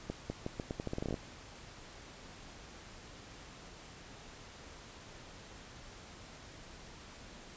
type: accelerating click train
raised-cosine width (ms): 2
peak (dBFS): -23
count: 15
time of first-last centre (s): 0.1-1.142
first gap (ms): 200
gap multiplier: 0.82
effects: pink hiss -52 dBFS RMS until 7.56 s + resampled to 16000 Hz